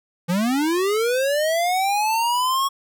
square linear sweep, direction up, 164.81 to 1108.7 Hz, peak -19 dBFS, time 0.28-2.69 s, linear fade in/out 20 ms, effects none

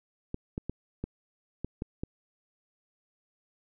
clicks, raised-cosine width 3 ms, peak -20 dBFS, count 7, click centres 0.344 / 0.579 / 0.696 / 1.04 / 1.646 / 1.821 / 2.035 s, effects none

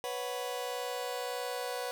sawtooth chord, B suspended second, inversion none, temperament just, 493.9 / 555.6 / 740.8 Hz, B4 / C#5 / F#5, 0 / +4 / +2 cents, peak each -33 / -37 / -36 dBFS, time 0.04-1.91 s, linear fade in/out 0 ms, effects none

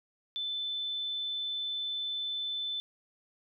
sine tone, 3520 Hz, A7, in tune, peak -32 dBFS, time 0.36-2.8 s, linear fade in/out 0 ms, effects none

